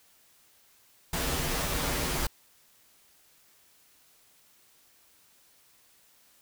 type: noise with comb filter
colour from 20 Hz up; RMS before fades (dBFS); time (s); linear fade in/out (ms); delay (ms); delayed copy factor
pink; -30; 1.13-2.27; 5; 9.6; -0.8
effects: white hiss -62 dBFS RMS until 6.41 s